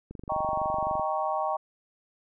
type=click train; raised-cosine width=3 ms; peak=-27 dBFS; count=22; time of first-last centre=0.11-0.996 s; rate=23.7 Hz
type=chord; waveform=sine; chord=Eb dominant seventh; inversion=none; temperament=equal; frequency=622.3 / 784 / 932.3 / 1108.7 Hz; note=Eb5 / G5 / Bb5 / Db6; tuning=0 / 0 / 0 / 0 cents; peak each=-31 / -30 / -33 / -32 dBFS; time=0.29-1.57 s; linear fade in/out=10 ms
effects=none